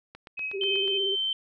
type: click train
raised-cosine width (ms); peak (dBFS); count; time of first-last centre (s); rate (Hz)
0.3; -27; 7; 0.15-0.879; 8.23
type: tone with tremolo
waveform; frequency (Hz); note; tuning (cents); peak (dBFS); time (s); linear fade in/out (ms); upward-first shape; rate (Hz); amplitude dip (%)
sine; 2546; D#7; +39; -28; 0.37-0.98; 10; triangle; 3.4; 85
type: tone with vibrato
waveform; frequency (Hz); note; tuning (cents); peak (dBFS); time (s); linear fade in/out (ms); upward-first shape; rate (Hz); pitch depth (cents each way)
sine; 392; G4; 0; -29; 0.53-1.16; 20; square; 17; 35
type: tone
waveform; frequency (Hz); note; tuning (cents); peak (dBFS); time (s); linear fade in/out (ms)
sine; 3101; G7; -19; -25; 0.61-1.33; 2
effects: none